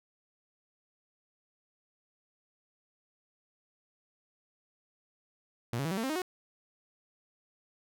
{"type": "tone with pitch steps", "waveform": "sawtooth", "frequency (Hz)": [118.1, 138.83, 163.2, 191.85, 225.5, 265.1, 311.7, 366.4], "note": ["A#2", "C#3", "E3", "G3", "A3", "C4", "D#4", "F#4"], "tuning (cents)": [23, 3, -17, -37, 43, 23, 3, -17], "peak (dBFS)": -27, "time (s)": [5.73, 6.218], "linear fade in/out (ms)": 0, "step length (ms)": 61, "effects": []}